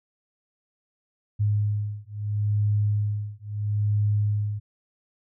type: beating tone pair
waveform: sine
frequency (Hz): 103.83 / 104.58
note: G#2 / G#2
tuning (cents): 0 / +13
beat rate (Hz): 0.75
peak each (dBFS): -25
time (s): 1.39-4.6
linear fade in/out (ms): 20
effects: none